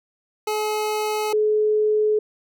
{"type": "tone pair in turn", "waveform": ["25% pulse", "sine"], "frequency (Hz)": [426.7, 426.7], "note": ["G#4", "G#4"], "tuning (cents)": [47, 47], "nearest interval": "unison", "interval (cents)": 0, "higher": "neither", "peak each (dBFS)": [-18, -16], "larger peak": "second", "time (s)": [[0.47, 1.33], [1.33, 2.19]], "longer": "neither", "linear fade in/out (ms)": 5, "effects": []}